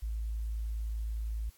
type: tone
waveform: sine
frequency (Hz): 54.9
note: A1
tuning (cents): -3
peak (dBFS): -32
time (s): 0.02-1.5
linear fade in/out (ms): 10
effects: white hiss -63 dBFS RMS until 1.57 s + AAC 64 kbps